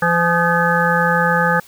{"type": "harmonic tone with a mistuned harmonic", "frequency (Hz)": 170.5, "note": "F3", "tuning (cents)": -41, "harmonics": [1, 3, 5, 7, 9, 10], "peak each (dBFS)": [-20, -20, -20, -20, -20, -20], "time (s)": [0.02, 1.6], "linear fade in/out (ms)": 5, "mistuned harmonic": 7, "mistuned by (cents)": 64, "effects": ["white hiss -45 dBFS RMS until 1.67 s"]}